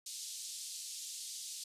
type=band-pass noise; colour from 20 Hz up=white; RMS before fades=-45 dBFS; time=0.06-1.64 s; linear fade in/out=5 ms; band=3700 to 9100 Hz; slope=24 dB/octave; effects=resampled to 32000 Hz